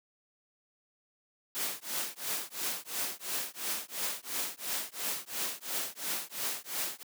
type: noise with tremolo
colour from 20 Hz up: white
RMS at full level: -32 dBFS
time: 1.55-7.03 s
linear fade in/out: 0 ms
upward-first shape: triangle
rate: 2.9 Hz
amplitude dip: 100%
effects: high-pass 200 Hz 12 dB/octave